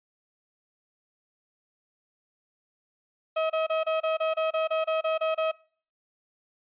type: tone bursts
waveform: 35% pulse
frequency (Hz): 638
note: D#5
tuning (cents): +43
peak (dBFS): -22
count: 13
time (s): 3.36-5.516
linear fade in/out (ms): 10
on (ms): 140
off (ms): 28
effects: noise-tail reverb RT60 0.5 s tail -24 dB re dry + resampled to 8000 Hz